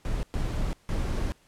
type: noise bursts at uneven times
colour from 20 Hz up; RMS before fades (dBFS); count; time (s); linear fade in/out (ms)
brown; -28; 3; 0.05-0.23 / 0.34-0.73 / 0.89-1.32; 0
effects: pink hiss -62 dBFS RMS until 1.47 s + low-pass 11000 Hz 12 dB/octave